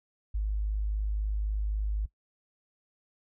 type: tone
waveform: sine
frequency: 51.91 Hz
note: G#1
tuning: in tune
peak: -27 dBFS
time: 0.34-2.06 s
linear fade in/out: 10 ms
effects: noise-tail reverb RT60 0.1 s tail -18 dB re dry